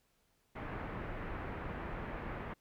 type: low-pass noise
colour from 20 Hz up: pink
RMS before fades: -42 dBFS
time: 0.55-2.54 s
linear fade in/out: 10 ms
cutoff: 2100 Hz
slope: 24 dB/octave
effects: pink hiss -75 dBFS RMS until 2.6 s